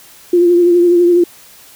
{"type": "tone with vibrato", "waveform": "sine", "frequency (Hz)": 349.2, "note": "F4", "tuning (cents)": 0, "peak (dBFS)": -6, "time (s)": [0.33, 1.24], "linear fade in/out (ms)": 5, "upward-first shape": "triangle", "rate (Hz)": 12, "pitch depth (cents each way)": 40, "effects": ["white hiss -41 dBFS RMS until 1.75 s"]}